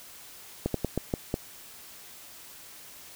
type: slowing click train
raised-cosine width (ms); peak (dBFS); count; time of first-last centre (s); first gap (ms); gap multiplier
2; -13; 6; 0.66-1.341; 83; 1.25
effects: white hiss -48 dBFS RMS until 3.15 s